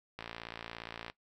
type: click train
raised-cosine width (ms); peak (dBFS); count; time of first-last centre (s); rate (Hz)
0.3; -25; 53; 0.19-1.099; 57.2
effects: noise-tail reverb RT60 0.1 s tail -18 dB re dry